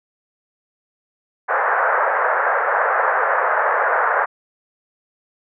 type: band-pass noise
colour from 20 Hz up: white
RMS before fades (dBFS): -18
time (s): 1.48-4.26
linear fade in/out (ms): 20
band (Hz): 480 to 1700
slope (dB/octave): 48
effects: none